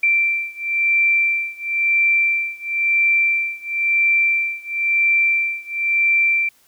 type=beating tone pair; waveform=sine; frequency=2349 / 2349.98 Hz; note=D7 / D7; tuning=0 / 0 cents; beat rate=0.98 Hz; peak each=-18 / -19 dBFS; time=0.03-6.49 s; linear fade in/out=5 ms; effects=white hiss -56 dBFS RMS until 6.67 s